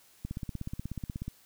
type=click train; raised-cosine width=5 ms; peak=-23 dBFS; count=18; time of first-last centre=0.25-1.28 s; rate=16.5 Hz; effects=white hiss -61 dBFS RMS until 1.45 s